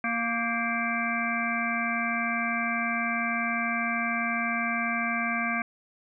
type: harmonic tone with a mistuned harmonic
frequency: 233.1 Hz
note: A#3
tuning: in tune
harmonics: 1 / 3 / 5 / 7 / 9 / 10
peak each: -32 / -34 / -33 / -32 / -34 / -32 dBFS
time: 0.04-5.62 s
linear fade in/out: 2 ms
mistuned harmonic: 7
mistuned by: -41 cents
effects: none